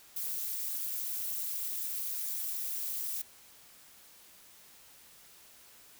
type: noise with amplitude modulation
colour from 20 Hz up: violet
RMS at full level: -32 dBFS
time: 0.16-3.22 s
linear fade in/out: 5 ms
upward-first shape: sine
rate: 291 Hz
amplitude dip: 95%
effects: white hiss -57 dBFS RMS until 5.99 s